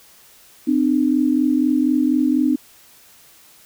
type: tone pair together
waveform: sine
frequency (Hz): 257.4 / 301.5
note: C4 / D4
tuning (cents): -28 / +46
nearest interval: minor third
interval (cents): 274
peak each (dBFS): -17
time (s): 0.67-2.56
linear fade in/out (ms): 10
effects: white hiss -49 dBFS RMS until 3.65 s